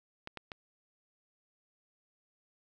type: clicks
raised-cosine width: 0.3 ms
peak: -25 dBFS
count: 3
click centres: 0.274 / 0.373 / 0.518 s
effects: none